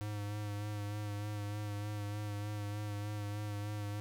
square tone with vibrato, 103.83 Hz, G#2, in tune, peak -38 dBFS, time 0.01-4 s, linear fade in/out 0 ms, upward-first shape sine, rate 3.3 Hz, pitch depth 26 cents each way, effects none

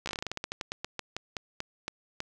slowing click train, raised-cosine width 0.2 ms, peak -16 dBFS, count 22, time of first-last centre 0.06-2.204 s, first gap 14 ms, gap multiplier 1.17, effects none

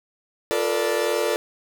40% pulse chord, B half-diminished seventh, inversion second, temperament equal with one note detuned, 349.2 / 440 / 481.2 / 587.3 Hz, F4 / A4 / B4 / D5, 0 / 0 / -45 / 0 cents, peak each -28 / -24 / -26 / -25 dBFS, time 0.51-1.36 s, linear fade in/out 0 ms, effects none

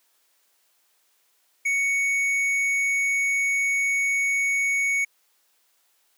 sine tone with tanh clipping, 2226 Hz, C#7, 7 cents sharp, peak -22 dBFS, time 1.65-5.05 s, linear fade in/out 10 ms, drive 9 dB, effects white hiss -66 dBFS RMS until 6.17 s + high-pass 400 Hz 12 dB/octave

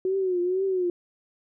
sine tone with vibrato, 369.4 Hz, F#4, 3 cents flat, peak -22 dBFS, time 0.05-0.9 s, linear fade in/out 2 ms, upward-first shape triangle, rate 2.1 Hz, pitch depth 100 cents each way, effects none

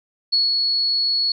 sine tone with ADSR envelope, 4373 Hz, C#8, 24 cents flat, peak -14 dBFS, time 0.32-1.32 s, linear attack 14 ms, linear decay 170 ms, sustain -3 dB, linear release 3 ms, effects none

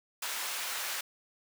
pink high-pass noise, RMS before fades -36 dBFS, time 0.22-1.01 s, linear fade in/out 5 ms, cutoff 1100 Hz, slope 12 dB/octave, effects none

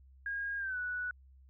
sine tone with pitch glide, 1629 to 1476.6 Hz, G#6 to F#6, -34 to -4 cents, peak -34 dBFS, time 0.26-1.11 s, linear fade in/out 2 ms, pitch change -170 cents, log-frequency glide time 0.58-0.78 s, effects added 66 Hz sine -56 dBFS peak until 1.49 s

